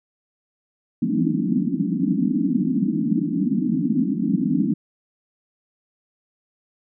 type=band-pass noise; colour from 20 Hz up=white; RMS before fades=-21 dBFS; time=1.02-4.74 s; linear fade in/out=5 ms; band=160 to 310 Hz; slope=96 dB/octave; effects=none